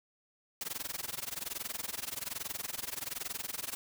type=noise with amplitude modulation; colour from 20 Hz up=white; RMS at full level=-36 dBFS; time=0.61-3.75 s; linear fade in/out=0 ms; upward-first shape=sine; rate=21.2 Hz; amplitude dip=95%; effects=none